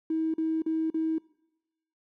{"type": "tone bursts", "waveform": "triangle", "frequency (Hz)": 320.2, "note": "D#4", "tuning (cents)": 50, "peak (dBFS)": -21, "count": 4, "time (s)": [0.1, 1.183], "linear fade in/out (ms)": 5, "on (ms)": 240, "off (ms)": 41, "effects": ["noise-tail reverb RT60 0.9 s tail -26 dB re dry", "tanh soft clip ceiling -23 dBFS"]}